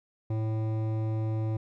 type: tone with hard clipping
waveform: sine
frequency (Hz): 110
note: A2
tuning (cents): 0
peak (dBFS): -29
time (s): 0.3-1.57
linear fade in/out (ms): 5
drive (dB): 13
effects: none